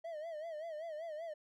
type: tone with vibrato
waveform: triangle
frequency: 637 Hz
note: D#5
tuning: 41 cents sharp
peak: -39 dBFS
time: 0.04-1.34 s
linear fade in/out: 10 ms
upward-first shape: sine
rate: 5.2 Hz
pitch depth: 110 cents each way
effects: none